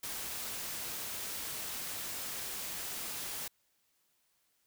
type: noise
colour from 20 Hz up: white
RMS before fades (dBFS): -40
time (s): 0.03-3.48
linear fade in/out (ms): 5
effects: white hiss -75 dBFS RMS until 4.66 s